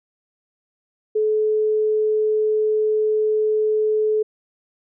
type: tone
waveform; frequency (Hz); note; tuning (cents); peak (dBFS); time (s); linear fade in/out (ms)
sine; 430; A4; -40; -16; 1.15-4.23; 10
effects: none